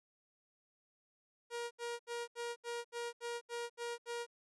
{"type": "tone bursts", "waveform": "sawtooth", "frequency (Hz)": 473.7, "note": "A#4", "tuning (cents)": 28, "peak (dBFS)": -35, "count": 10, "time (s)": [1.5, 4.266], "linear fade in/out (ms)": 50, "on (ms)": 210, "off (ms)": 74, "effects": ["resampled to 24000 Hz"]}